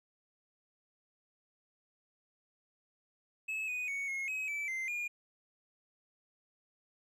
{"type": "tone with pitch steps", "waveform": "triangle", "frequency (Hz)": [2590, 2486, 2226, 2162, 2543, 2314, 2080, 2425], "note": ["E7", "D#7", "C#7", "C#7", "D#7", "D7", "C7", "D#7"], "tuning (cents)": [-31, -2, 7, -44, 37, -26, -11, -45], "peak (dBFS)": -33, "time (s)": [3.48, 5.08], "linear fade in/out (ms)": 10, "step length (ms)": 200, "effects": []}